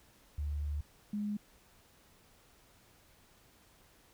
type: tone pair in turn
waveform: sine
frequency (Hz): 73.42 / 207.7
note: D2 / G#3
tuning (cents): 0 / 0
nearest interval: octave + tritone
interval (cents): 1800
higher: second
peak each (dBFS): -33 / -33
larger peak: neither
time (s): 0.38-0.81 / 1.13-1.37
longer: first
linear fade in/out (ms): 5
effects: pink hiss -64 dBFS RMS until 4.13 s